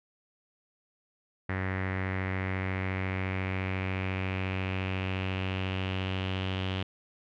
sawtooth tone with low-pass filter sweep, 94.2 Hz, F#2, 32 cents sharp, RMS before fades -32 dBFS, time 1.49-6.83 s, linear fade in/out 5 ms, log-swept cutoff 1900 to 3100 Hz, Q 4.6, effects none

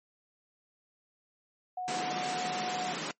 sine tone, 732 Hz, F#5, 19 cents flat, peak -33 dBFS, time 1.77-2.93 s, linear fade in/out 5 ms
pink high-pass noise, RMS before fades -36 dBFS, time 1.88-3.11 s, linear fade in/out 0 ms, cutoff 150 Hz, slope 96 dB/octave
effects noise-tail reverb RT60 0.1 s tail -22 dB re dry + MP3 32 kbps

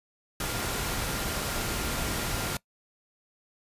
sine tone in noise, 1396.9 Hz, F6, in tune, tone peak -42 dBFS, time 0.4-2.57 s, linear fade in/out 2 ms, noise pink, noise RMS -31 dBFS, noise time 0.4-2.57 s, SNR -14 dB, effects noise-tail reverb RT60 0.1 s tail -22 dB re dry + resampled to 32000 Hz

